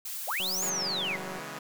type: noise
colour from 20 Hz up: blue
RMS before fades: -37 dBFS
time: 0.05-0.7 s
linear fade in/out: 5 ms
type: linear two-way sweep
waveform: sine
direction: up then down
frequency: 415.3 to 7040 to 1883 Hz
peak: -29 dBFS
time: 0.27-1.17 s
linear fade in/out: 20 ms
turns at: 0.64 s
type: click train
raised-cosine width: 1 ms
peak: -29 dBFS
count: 186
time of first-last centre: 0.4-1.389 s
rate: 187 Hz
type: chord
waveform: 5% pulse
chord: C# minor seventh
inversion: none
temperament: equal with one note detuned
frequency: 138.59 / 162.92 / 207.7 / 246.9 Hz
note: C#3 / E3 / G#3 / B3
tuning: 0 / -20 / 0 / 0 cents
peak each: -32 / -31 / -31 / -35 dBFS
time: 0.62-1.59 s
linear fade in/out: 5 ms
effects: none